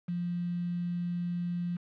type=tone with quantisation; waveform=sine; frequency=174.61 Hz; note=F3; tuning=in tune; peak=-30 dBFS; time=0.08-1.77 s; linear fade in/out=10 ms; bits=8; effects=low-pass 2000 Hz 12 dB/octave